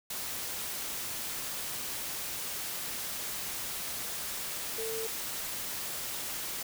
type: tone in noise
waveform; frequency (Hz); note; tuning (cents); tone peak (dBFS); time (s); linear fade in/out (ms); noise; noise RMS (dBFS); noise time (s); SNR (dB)
sine; 448.1; A4; +32; -35; 4.78-5.07; 5; white; -37; 0.1-6.63; -1
effects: none